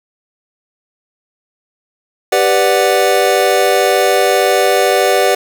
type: chord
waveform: square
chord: G major seventh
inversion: none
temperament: equal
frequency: 392 / 493.9 / 587.3 / 740 Hz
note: G4 / B4 / D5 / F#5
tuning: 0 / 0 / 0 / 0 cents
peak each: -16 dBFS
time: 2.32-5.35 s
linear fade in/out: 5 ms
effects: none